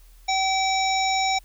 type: harmonic tone with a mistuned harmonic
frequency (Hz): 767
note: G5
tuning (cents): -38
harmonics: 1 / 3 / 5 / 7 / 9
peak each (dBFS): -22 / -27 / -29 / -30 / -32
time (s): 0.28-1.39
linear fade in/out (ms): 10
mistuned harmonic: 7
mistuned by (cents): +34
effects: added 40 Hz sine -47 dBFS peak until 1.44 s + white hiss -59 dBFS RMS until 1.44 s